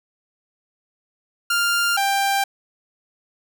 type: tone pair in turn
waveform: sawtooth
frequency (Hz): 1398 / 790.3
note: F6 / G5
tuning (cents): +1 / +14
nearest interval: minor seventh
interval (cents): 987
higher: first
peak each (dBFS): -14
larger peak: neither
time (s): 1.5-1.97 / 1.97-2.44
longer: neither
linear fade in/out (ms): 5
effects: none